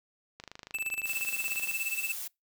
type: click train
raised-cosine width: 0.2 ms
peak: -26 dBFS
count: 35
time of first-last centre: 0.4-1.713 s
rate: 25.9 Hz
type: tone with tremolo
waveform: square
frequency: 2637 Hz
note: E7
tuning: in tune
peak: -29 dBFS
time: 0.74-2.12 s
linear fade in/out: 2 ms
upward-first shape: sine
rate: 17 Hz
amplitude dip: 90%
type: noise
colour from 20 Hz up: blue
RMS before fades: -38 dBFS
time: 1.06-2.28 s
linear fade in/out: 10 ms
effects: noise-tail reverb RT60 0.2 s tail -26 dB re dry